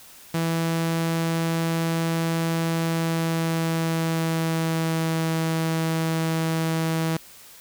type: tone with pitch glide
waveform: sawtooth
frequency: 164.81 to 162.17 Hz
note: E3 to E3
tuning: 0 to -28 cents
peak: -18 dBFS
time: 0.34-7.17 s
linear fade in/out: 5 ms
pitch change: -28 cents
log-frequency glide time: 2.74-5.26 s
effects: white hiss -47 dBFS RMS until 7.6 s